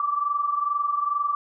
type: tone pair together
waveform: sine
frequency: 1161 / 1183.3 Hz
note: D6 / D6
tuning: -20 / +13 cents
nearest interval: unison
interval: 33 cents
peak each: -23 / -28 dBFS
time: 0-1.35 s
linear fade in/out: 2 ms
effects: none